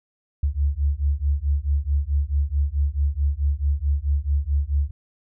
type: beating tone pair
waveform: sine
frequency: 69.3 / 73.9 Hz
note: C#2 / D2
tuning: 0 / +11 cents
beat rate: 4.6 Hz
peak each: -22 dBFS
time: 0.43-4.91 s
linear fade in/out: 5 ms
effects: none